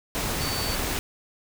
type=tone in noise; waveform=sine; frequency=4533 Hz; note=C#8; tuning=38 cents sharp; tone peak=-32 dBFS; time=0.41-0.75 s; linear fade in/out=0 ms; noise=pink; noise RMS=-28 dBFS; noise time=0.15-0.99 s; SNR=-7 dB; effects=none

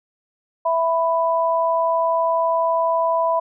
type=tone pair together; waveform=sine; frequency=660 / 992 Hz; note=E5 / B5; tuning=+2 / +7 cents; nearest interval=perfect fifth; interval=705 cents; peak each=-19 dBFS; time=0.65-3.4 s; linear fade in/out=10 ms; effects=none

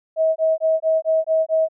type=tone bursts; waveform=sine; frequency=640 Hz; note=D#5; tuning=49 cents sharp; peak=-14 dBFS; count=7; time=0.16-1.686 s; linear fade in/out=50 ms; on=200 ms; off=21 ms; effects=none

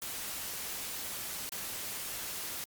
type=noise with dropouts; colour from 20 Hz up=white; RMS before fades=-39 dBFS; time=0.02-2.64 s; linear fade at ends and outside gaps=0 ms; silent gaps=1.492-1.521 s; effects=Opus 48 kbps

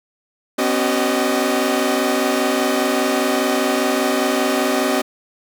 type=tone cluster; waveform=sawtooth; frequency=251.4 / 276.4 / 379.9 / 615 Hz; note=B3 / C#4 / F#4 / D#5; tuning=+31 / -5 / +46 / -20 cents; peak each=-18 dBFS; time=0.58-5.02 s; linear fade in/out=10 ms; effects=none

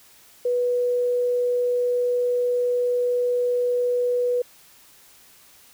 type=tone; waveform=sine; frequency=490.4 Hz; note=B4; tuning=12 cents flat; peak=-19 dBFS; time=0.45-4.42 s; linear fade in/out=5 ms; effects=white hiss -52 dBFS RMS until 5.73 s

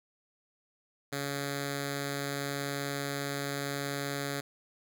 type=tone with notch filter; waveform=5% pulse; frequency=140.8 Hz; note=C#3; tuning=27 cents sharp; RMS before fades=-35 dBFS; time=1.12-4.41 s; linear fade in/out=10 ms; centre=950 Hz; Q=1.2; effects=none

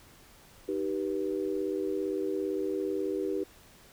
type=chord; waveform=sine; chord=Eb augmented; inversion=none; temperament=just; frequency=311.1 / 388.9 / 486.1 Hz; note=Eb4 / G4 / B4; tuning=0 / -14 / -28 cents; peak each=-34 / -31 / -36 dBFS; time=0.68-3.44 s; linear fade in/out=10 ms; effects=pink hiss -56 dBFS RMS until 3.92 s

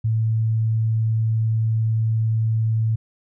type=tone; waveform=sine; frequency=111.4 Hz; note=A2; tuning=22 cents sharp; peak=-17 dBFS; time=0.04-2.96 s; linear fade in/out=10 ms; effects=none

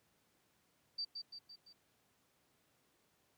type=tone with echo; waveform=sine; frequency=4645 Hz; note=D8; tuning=20 cents flat; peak=-37 dBFS; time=0.98-1.05 s; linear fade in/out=10 ms; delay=170 ms; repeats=4; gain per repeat=-5 dB; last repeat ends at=1.73 s; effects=pink hiss -75 dBFS RMS until 3.37 s + high-pass 100 Hz 12 dB/octave

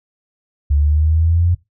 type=exponential sweep; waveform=sine; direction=up; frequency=71 to 88.6 Hz; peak=-11 dBFS; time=0.7-1.55 s; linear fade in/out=10 ms; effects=noise-tail reverb RT60 0.2 s tail -20 dB re dry

